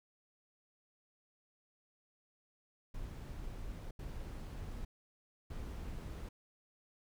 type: noise bursts at uneven times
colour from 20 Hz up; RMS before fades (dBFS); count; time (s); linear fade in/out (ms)
brown; -44; 3; 2.94-3.91 / 3.99-4.85 / 5.5-6.29; 5
effects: none